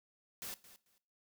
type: noise with echo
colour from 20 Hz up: white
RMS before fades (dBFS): -44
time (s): 0.42-0.54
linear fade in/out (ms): 0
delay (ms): 220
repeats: 2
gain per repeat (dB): -15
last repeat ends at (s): 0.98
effects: noise-tail reverb RT60 0.4 s tail -17 dB re dry